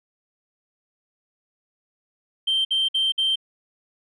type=tone bursts; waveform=sine; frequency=3136 Hz; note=G7; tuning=in tune; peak=-17 dBFS; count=4; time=2.47-3.358 s; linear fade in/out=10 ms; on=180 ms; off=56 ms; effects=tanh soft clip ceiling -16 dBFS